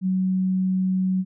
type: tone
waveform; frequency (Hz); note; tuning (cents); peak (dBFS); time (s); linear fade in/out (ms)
sine; 186.9; F#3; +18; -19; 0.01-1.25; 50
effects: none